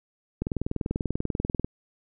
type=click train; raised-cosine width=3 ms; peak=-14 dBFS; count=26; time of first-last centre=0.42-1.645 s; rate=20.4 Hz; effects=none